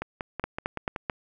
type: two click trains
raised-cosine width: 0.5 ms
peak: -12 / -16 dBFS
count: 4 / 6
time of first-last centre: 0.44-1.098 / 0.02-0.962 s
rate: 4.56 / 5.31 Hz
effects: none